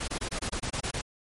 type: noise bursts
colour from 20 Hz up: pink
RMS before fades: -32 dBFS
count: 10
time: 0-1.016 s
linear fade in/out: 10 ms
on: 80 ms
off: 24 ms
effects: MP3 48 kbps